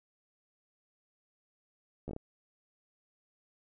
slowing click train, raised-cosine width 2 ms, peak -27 dBFS, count 5, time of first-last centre 2.08-2.164 s, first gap 13 ms, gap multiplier 1.33, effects none

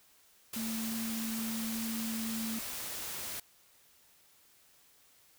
sine tone in noise, 224.7 Hz, A3, 37 cents sharp, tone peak -35 dBFS, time 0.56-2.59 s, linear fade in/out 5 ms, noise white, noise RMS -40 dBFS, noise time 0.53-3.4 s, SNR +2 dB, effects white hiss -64 dBFS RMS until 5.38 s

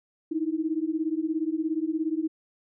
sine beating tone pair, 309.2 / 326.2 Hz, D#4 / E4, -11 / -18 cents, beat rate 17 Hz, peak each -28 dBFS, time 0.31-2.28 s, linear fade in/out 10 ms, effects none

